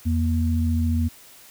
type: tone pair together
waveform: sine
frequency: 83.62 / 236.5 Hz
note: E2 / A#3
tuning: +25 / +25 cents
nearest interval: octave + tritone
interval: 1800 cents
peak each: -20 / -24 dBFS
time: 0.05-1.09 s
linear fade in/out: 20 ms
effects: white hiss -48 dBFS RMS until 1.5 s